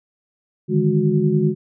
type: tone cluster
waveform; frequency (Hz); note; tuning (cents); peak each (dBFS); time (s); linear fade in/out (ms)
sine; 148.8 / 159.1 / 207.1 / 366.1; D3 / D#3 / G#3 / F#4; +23 / +39 / -5 / -18; -20; 0.68-1.55; 50
effects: none